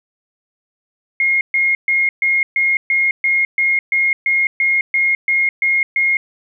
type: tone bursts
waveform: sine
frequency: 2145 Hz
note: C7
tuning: 42 cents sharp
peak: -12 dBFS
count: 15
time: 1.2-6.17 s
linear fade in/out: 2 ms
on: 210 ms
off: 130 ms
effects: none